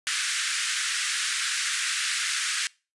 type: band-pass noise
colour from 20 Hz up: pink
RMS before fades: -28 dBFS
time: 0.07-2.67 s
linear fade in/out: 0 ms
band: 1400 to 10000 Hz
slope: 48 dB/octave
effects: noise-tail reverb RT60 0.3 s tail -23 dB re dry + resampled to 24000 Hz